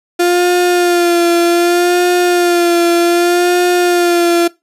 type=tone with vibrato; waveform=35% pulse; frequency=349.2 Hz; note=F4; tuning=in tune; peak=-7 dBFS; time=0.19-4.48 s; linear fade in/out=10 ms; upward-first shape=sine; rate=0.65 Hz; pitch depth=33 cents each way; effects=noise-tail reverb RT60 0.2 s tail -20 dB re dry + resampled to 32000 Hz